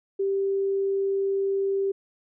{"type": "tone", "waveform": "sine", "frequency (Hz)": 392, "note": "G4", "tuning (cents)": 0, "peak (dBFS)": -22, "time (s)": [0.19, 1.92], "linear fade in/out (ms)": 10, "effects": []}